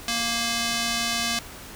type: tone with band-pass filter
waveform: square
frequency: 233.1 Hz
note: A#3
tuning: in tune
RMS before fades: -26 dBFS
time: 0.08-1.39 s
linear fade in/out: 2 ms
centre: 4800 Hz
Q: 0.84
effects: pink hiss -41 dBFS RMS until 1.75 s